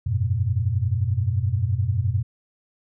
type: tone cluster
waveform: sine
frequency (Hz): 90.3 / 101.7 / 121.3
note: F#2 / G#2 / B2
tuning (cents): -42 / -36 / -31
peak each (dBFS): -24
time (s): 0.06-2.23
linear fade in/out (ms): 10
effects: none